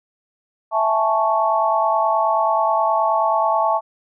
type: chord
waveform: sine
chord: A major seventh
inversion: second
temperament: equal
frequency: 659.3 / 830.6 / 880 / 1108.7 Hz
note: E5 / G#5 / A5 / C#6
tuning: 0 / 0 / 0 / 0 cents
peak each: -20 / -25 / -19 / -21 dBFS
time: 0.71-3.81 s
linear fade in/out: 50 ms
effects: none